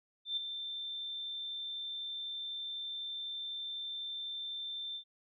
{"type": "tone with ADSR envelope", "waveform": "sine", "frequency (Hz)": 3564, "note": "A7", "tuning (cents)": 22, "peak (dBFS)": -30, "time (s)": [0.25, 5.04], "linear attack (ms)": 120, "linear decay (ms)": 8, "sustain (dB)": -8, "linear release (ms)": 84, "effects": []}